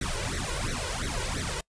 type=noise with flanger; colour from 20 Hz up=pink; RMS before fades=-31 dBFS; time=0.01-1.61 s; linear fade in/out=5 ms; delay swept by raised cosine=0.5 to 2.1 ms; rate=2.9 Hz; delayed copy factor=+1; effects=noise-tail reverb RT60 0.1 s tail -25 dB re dry + resampled to 22050 Hz